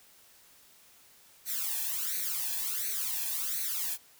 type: noise with flanger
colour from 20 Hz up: blue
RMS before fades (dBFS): -33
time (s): 1.45-3.98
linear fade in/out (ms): 50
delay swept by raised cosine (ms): 0.48 to 1.2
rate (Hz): 1.4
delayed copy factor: +0.95
effects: white hiss -59 dBFS RMS until 4.19 s